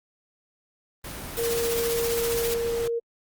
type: noise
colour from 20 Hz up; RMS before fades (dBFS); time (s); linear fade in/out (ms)
pink; -36; 1.04-2.88; 5
type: noise with tremolo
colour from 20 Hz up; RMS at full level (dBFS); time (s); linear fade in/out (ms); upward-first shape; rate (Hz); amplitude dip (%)
white; -29; 1.37-2.54; 0; triangle; 15; 55
type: tone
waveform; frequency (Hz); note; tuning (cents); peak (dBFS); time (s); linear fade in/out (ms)
sine; 466.2; A#4; 0; -24; 1.37-3; 20
effects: Opus 32 kbps